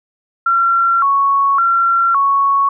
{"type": "tone with vibrato", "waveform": "sine", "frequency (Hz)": 1231, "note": "D#6", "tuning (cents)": -19, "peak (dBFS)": -10, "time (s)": [0.46, 2.69], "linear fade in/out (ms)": 5, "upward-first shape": "square", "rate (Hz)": 0.89, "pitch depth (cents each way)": 180, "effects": []}